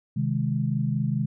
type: chord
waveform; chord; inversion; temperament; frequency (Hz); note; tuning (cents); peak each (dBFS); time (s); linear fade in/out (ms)
sine; Ab major; first; equal; 130.81 / 155.56 / 207.7; C3 / Eb3 / Ab3; 0 / 0 / 0; -26 / -27 / -28; 0.16-1.26; 10
effects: none